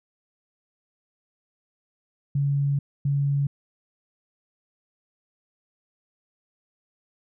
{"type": "tone bursts at uneven times", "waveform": "sine", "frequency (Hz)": 141, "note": "C#3", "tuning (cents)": 30, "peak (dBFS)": -20, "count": 2, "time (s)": [[2.35, 2.79], [3.05, 3.47]], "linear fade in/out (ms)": 5, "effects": []}